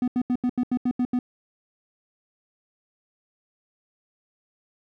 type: tone bursts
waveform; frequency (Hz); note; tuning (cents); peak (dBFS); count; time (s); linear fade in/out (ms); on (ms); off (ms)
triangle; 248; B3; +7; -18; 9; 0.02-1.19; 2; 58; 81
effects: none